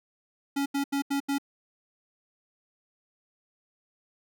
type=tone bursts; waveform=square; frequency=279.4 Hz; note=C#4; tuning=14 cents sharp; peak=-26 dBFS; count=5; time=0.56-1.384 s; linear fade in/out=10 ms; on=100 ms; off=81 ms; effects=none